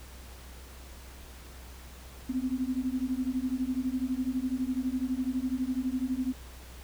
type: beating tone pair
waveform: sine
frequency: 251.1 / 263.1 Hz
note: B3 / C4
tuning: +29 / +10 cents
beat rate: 12 Hz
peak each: -31 dBFS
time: 2.29-6.33 s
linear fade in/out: 10 ms
effects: added 63 Hz sine -46 dBFS peak until 6.83 s + pink hiss -51 dBFS RMS until 6.83 s